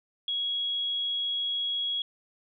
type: tone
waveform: sine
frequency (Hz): 3322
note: G#7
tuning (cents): 0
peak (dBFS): -27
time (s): 0.28-2.02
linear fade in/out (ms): 2
effects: none